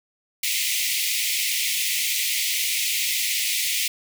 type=high-pass noise; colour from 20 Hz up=pink; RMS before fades=-24 dBFS; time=0.43-3.88 s; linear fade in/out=5 ms; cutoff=2000 Hz; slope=96 dB/octave; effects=none